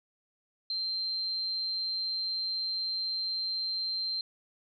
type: tone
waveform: sine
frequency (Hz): 4142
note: C8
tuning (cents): -18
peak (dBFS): -30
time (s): 0.7-4.21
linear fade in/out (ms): 2
effects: none